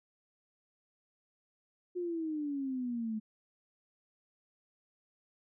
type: exponential sweep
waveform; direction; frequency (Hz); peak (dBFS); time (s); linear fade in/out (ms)
sine; down; 362 to 213.8; -33; 1.95-3.2; 20
effects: none